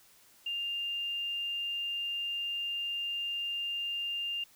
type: tone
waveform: sine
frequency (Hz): 2800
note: F7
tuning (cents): +4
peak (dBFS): -32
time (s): 0.46-4.44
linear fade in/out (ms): 5
effects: white hiss -61 dBFS RMS until 4.55 s